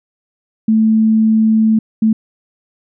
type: tone bursts at uneven times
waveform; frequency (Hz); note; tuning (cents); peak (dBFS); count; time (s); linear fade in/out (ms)
sine; 220; A3; 0; -8; 2; 0.68-1.79 / 2.02-2.13; 5
effects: none